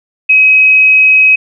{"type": "tone", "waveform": "sine", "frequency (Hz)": 2541, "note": "D#7", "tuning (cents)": 36, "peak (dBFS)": -3, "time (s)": [0.29, 1.36], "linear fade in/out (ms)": 10, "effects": []}